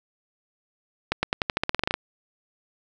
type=accelerating click train; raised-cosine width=0.3 ms; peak=-6 dBFS; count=14; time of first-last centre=1.12-1.94 s; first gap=110 ms; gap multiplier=0.9; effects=none